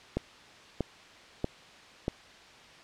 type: click train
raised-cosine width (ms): 2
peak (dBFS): -15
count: 4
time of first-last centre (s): 0.17-2.081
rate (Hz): 1.57
effects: white hiss -52 dBFS RMS until 2.83 s + low-pass 4000 Hz 12 dB/octave